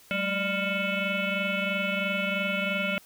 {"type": "tone with frequency modulation", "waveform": "sine", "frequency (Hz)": 1399, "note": "F6", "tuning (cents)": 3, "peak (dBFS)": -25, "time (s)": [0.11, 2.98], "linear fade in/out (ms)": 0, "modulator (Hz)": 403, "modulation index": 3.7, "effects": ["white hiss -55 dBFS RMS until 3.05 s"]}